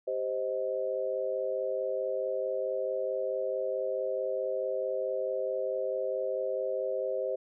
sine chord, C minor, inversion second, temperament just, 392.4 / 523.3 / 627.9 Hz, G4 / C5 / Eb5, +2 / 0 / +16 cents, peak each -36 / -31 / -35 dBFS, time 0.07-7.36 s, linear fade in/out 10 ms, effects none

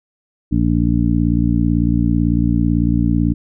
harmonic tone, 58 Hz, A#1, 8 cents flat, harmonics 1 / 2 / 3 / 4 / 5, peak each -19 / -19 / -19 / -19 / -19 dBFS, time 0.51-3.34 s, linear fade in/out 20 ms, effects none

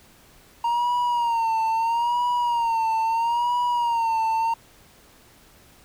triangle tone with vibrato, 932.3 Hz, A#5, in tune, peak -18 dBFS, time 0.64-4.54 s, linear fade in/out 5 ms, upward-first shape sine, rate 0.76 Hz, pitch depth 74 cents each way, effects pink hiss -53 dBFS RMS until 5.84 s

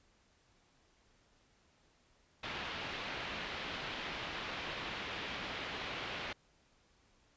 white low-pass noise, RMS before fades -42 dBFS, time 2.43-6.33 s, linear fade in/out 5 ms, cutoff 3400 Hz, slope 24 dB/octave, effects pink hiss -70 dBFS RMS until 7.36 s + resampled to 16000 Hz

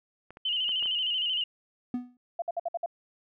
clicks, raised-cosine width 0.5 ms, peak -31 dBFS, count 5, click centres 0.306 / 0.371 / 0.692 / 0.826 / 0.858 s
sine tone with vibrato, 2960 Hz, F#7, in tune, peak -26 dBFS, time 0.45-1.44 s, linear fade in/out 5 ms, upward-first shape square, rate 13 Hz, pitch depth 57 cents each way
triangle tone with exponential decay, 246.9 Hz, B3, in tune, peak -23 dBFS, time 1.94-2.17 s, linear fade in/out 2 ms, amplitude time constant 48 ms
sine tone bursts, 682 Hz, F5, 41 cents flat, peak -27 dBFS, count 6, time 2.39-2.861 s, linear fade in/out 5 ms, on 31 ms, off 57 ms
effects none

